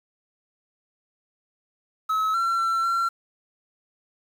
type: tone with pitch steps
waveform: triangle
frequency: 1289 / 1357 / 1348 / 1362 Hz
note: E6 / E6 / E6 / F6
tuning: -39 / +50 / +38 / -44 cents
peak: -19 dBFS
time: 2.09-3.09 s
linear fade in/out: 10 ms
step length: 250 ms
effects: 8-bit